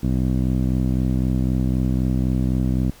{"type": "tone with low-pass filter", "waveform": "15% pulse", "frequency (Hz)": 63.9, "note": "C2", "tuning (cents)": -40, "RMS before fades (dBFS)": -20, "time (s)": [0.03, 2.91], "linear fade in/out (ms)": 5, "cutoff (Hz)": 300, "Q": 1.2, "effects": ["pink hiss -48 dBFS RMS until 3 s"]}